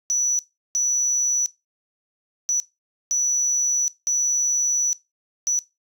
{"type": "tone bursts at uneven times", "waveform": "sine", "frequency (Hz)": 5920, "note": "F#8", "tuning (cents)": 0, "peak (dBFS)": -16, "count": 6, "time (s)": [[0.1, 0.39], [0.75, 1.46], [2.49, 2.6], [3.11, 3.88], [4.07, 4.93], [5.47, 5.59]], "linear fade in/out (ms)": 0, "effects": ["noise-tail reverb RT60 0.2 s tail -19 dB re dry", "tanh soft clip ceiling -17 dBFS"]}